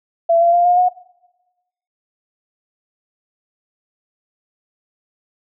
sine tone with pitch steps, 672 / 684.9 / 698.1 / 711.5 / 725.2 Hz, E5 / F5 / F5 / F5 / F#5, +33 / -34 / -1 / +32 / -35 cents, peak -10 dBFS, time 0.29-0.89 s, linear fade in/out 10 ms, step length 120 ms, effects noise-tail reverb RT60 1.0 s tail -19 dB re dry

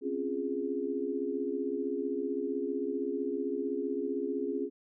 sine chord, Db major seventh, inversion third, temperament equal, 261.6 / 277.2 / 349.2 / 415.3 Hz, C4 / Db4 / F4 / Ab4, 0 / 0 / 0 / 0 cents, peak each -38 / -36 / -37 / -34 dBFS, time 0.01-4.7 s, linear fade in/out 50 ms, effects none

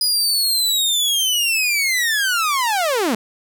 sawtooth linear sweep, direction down, 4978 to 199.3 Hz, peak -13 dBFS, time 0.01-3.15 s, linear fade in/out 2 ms, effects none

